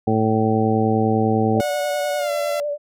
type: harmonic tone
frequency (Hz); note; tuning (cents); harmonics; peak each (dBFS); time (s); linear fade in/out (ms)
110; A2; 0; 1 / 2 / 3 / 4 / 5 / 6 / 7; -22 / -20 / -24 / -22 / -28 / -35 / -23; 0.07-1.61; 5
type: tone with vibrato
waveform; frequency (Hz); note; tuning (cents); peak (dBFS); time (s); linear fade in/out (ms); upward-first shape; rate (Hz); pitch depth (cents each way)
sine; 585; D5; -7; -21; 1.54-2.78; 50; sine; 10; 32
type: tone with pitch glide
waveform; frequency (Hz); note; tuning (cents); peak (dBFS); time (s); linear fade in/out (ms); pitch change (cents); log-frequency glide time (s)
sawtooth; 730 to 677.2; F#5 to E5; -24 to +46; -21; 1.6-2.6; 0; -130; 2.18-2.31
effects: none